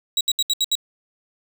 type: tone bursts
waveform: 35% pulse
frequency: 3859 Hz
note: B7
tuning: 41 cents flat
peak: -15 dBFS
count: 6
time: 0.17-0.753 s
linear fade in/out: 2 ms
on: 38 ms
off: 71 ms
effects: 8-bit